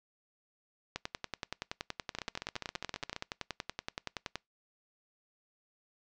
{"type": "two click trains", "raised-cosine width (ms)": 0.2, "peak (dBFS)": [-18, -20], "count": [37, 16], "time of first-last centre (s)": [[0.96, 4.356], [2.15, 3.164]], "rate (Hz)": [10.6, 14.8], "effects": ["noise-tail reverb RT60 0.2 s tail -25 dB re dry", "low-pass 7000 Hz 12 dB/octave"]}